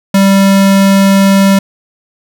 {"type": "tone", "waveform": "square", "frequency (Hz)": 195.6, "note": "G3", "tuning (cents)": -4, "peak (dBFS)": -5, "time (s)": [0.14, 1.59], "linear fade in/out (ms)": 5, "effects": []}